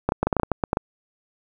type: clicks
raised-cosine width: 1 ms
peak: -6 dBFS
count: 12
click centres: 0.09 / 0.121 / 0.23 / 0.27 / 0.328 / 0.367 / 0.398 / 0.433 / 0.517 / 0.638 / 0.731 / 0.771 s
effects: 8-bit